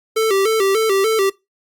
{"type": "tone with vibrato", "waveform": "square", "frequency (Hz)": 415.3, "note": "G#4", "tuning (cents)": 0, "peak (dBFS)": -14, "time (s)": [0.16, 1.3], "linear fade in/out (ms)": 10, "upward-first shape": "square", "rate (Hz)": 3.4, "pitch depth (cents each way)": 110, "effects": ["noise-tail reverb RT60 0.2 s tail -20 dB re dry", "Opus 48 kbps"]}